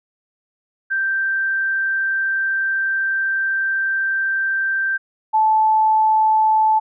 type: tone pair in turn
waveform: sine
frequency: 1568 / 871.4 Hz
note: G6 / A5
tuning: 0 / -17 cents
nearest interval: minor seventh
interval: 1017 cents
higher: first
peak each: -17 / -12 dBFS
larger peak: second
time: 0.9-4.98 / 5.33-6.8 s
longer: first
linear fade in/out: 20 ms
effects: none